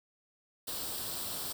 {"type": "noise with comb filter", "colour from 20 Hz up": "white", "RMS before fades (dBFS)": -38, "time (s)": [0.67, 1.53], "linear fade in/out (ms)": 10, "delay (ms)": 0.23, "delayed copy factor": 0.6, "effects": []}